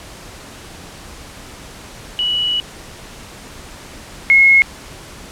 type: tone pair in turn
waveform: sine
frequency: 2939 / 2169 Hz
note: F#7 / C#7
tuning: -12 / -38 cents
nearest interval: perfect fourth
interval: 526 cents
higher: first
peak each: -15 / -6 dBFS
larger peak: second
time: 2.19-2.6 / 4.3-4.62 s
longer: first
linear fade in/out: 0 ms
effects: pink hiss -36 dBFS RMS until 5.31 s + low-pass 10000 Hz 12 dB/octave